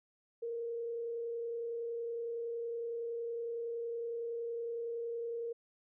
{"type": "tone with frequency modulation", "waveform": "sine", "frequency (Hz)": 466.2, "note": "A#4", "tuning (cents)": 0, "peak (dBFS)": -36, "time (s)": [0.42, 5.53], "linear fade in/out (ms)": 10, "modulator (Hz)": 30.8, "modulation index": 0.25, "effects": []}